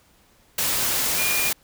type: tone in noise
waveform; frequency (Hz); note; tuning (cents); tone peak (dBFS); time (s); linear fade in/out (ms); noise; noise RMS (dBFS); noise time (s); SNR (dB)
sine; 2419; D#7; -49; -25; 1.18-1.5; 5; white; -23; 0.58-1.53; -5
effects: pink hiss -58 dBFS RMS until 1.63 s